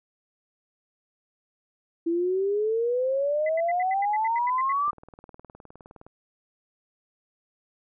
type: exponential sweep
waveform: sine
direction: up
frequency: 329.6 to 1200 Hz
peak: -22 dBFS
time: 2.06-4.91 s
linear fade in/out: 10 ms
type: tone bursts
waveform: sine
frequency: 2020 Hz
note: B6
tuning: 39 cents sharp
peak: -31 dBFS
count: 12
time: 3.46-4.724 s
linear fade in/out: 5 ms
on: 32 ms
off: 80 ms
type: click train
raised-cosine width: 1 ms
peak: -32 dBFS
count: 24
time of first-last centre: 4.88-6.066 s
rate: 19.4 Hz
effects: none